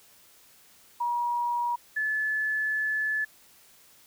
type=tone pair in turn; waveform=sine; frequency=957 / 1728.5 Hz; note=A#5 / A6; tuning=+45 / -31 cents; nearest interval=minor seventh; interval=1024 cents; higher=second; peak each=-25 dBFS; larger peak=neither; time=1-1.76 / 1.96-3.25 s; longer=second; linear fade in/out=10 ms; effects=white hiss -57 dBFS RMS until 4.06 s